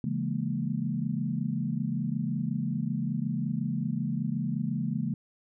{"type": "chord", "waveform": "sine", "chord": "A# half-diminished seventh", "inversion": "first", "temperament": "equal with one note detuned", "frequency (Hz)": [138.59, 166.83, 207.7, 233.1], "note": ["C#3", "E3", "G#3", "A#3"], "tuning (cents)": [0, 21, 0, 0], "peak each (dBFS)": -33, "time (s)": [0.04, 5.14], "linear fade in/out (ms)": 2, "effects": []}